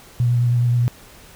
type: tone with vibrato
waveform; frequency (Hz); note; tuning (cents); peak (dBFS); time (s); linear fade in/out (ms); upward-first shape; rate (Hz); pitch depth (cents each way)
sine; 120.9; B2; -36; -14; 0.2-0.88; 0; triangle; 9.5; 24
effects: pink hiss -45 dBFS RMS until 1.35 s